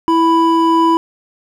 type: tone pair together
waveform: triangle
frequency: 329.6 / 990.8 Hz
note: E4 / B5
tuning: 0 / +5 cents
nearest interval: octave + perfect fifth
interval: 1905 cents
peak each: -10 dBFS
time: 0.08-0.97 s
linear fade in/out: 0 ms
effects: none